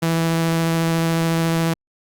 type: tone with vibrato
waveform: sawtooth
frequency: 164.81 Hz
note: E3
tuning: in tune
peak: -13 dBFS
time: 0.02-1.74 s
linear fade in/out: 10 ms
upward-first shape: sine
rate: 14 Hz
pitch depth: 8 cents each way
effects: Opus 48 kbps